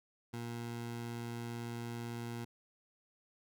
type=tone; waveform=20% pulse; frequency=117.9 Hz; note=A#2; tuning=20 cents sharp; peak=-35 dBFS; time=0.33-2.45 s; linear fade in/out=10 ms; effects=none